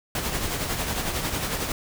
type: noise with tremolo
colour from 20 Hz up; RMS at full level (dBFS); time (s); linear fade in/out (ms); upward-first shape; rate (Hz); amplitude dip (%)
pink; -26; 0.15-1.72; 2; sine; 11; 45
effects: none